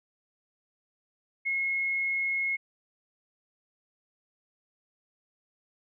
sine tone, 2167 Hz, C#7, 40 cents flat, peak -26 dBFS, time 1.45-2.57 s, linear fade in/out 20 ms, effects none

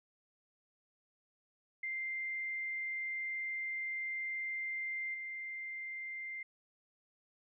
sine tone with level steps, 2093 Hz, C7, in tune, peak -36 / -40 dBFS, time 1.83-6.43 s, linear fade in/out 5 ms, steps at 5.14 s, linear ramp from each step 5 ms, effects none

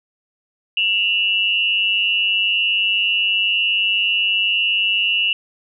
sine tone pair together, 2701 / 2903 Hz, E7 / F#7, +42 / -34 cents, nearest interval minor second, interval 124 cents, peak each -18 dBFS, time 0.77-5.33 s, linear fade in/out 2 ms, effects none

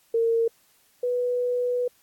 sine tone pair in turn, 458.7 / 492 Hz, A#4 / B4, -28 / -7 cents, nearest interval minor second, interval 121 cents, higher second, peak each -19 / -22 dBFS, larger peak first, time 0.14-0.48 / 1.03-1.88 s, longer second, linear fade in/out 5 ms, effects white hiss -62 dBFS RMS until 2.02 s + AAC 64 kbps

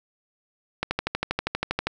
click train, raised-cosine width 0.3 ms, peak -8 dBFS, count 14, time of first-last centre 0.83-1.87 s, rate 12.5 Hz, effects none

